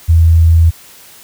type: tone with vibrato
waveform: sine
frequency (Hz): 82.41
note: E2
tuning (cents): 0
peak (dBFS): -4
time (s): 0.08-0.71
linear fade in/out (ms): 20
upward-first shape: sine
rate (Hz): 20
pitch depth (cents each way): 16
effects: white hiss -39 dBFS RMS until 1.23 s